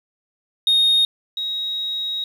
sine tone pair in turn, 3714 / 3794 Hz, A#7 / A#7, -7 / +30 cents, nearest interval unison, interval 37 cents, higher second, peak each -11 / -22 dBFS, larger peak first, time 0.67-1.05 / 1.37-2.24 s, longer second, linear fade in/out 2 ms, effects tanh soft clip ceiling -11 dBFS + 8-bit

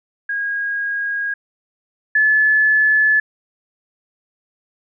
sine tone pair in turn, 1637 / 1725.6 Hz, G#6 / A6, -25 / -34 cents, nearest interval minor second, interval 91 cents, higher second, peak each -19 / -11 dBFS, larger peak second, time 0.29-1.34 / 2.15-3.2 s, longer neither, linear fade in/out 5 ms, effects none

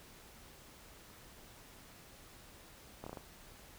slowing click train, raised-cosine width 1 ms, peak -30 dBFS, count 5, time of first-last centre 3.04-3.172 s, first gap 25 ms, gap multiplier 1.19, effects pink hiss -57 dBFS RMS until 3.78 s

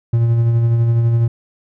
triangle tone with tremolo, 116.54 Hz, A#2, in tune, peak -8 dBFS, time 0.13-1.28 s, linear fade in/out 5 ms, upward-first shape sine, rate 12 Hz, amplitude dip 30%, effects none

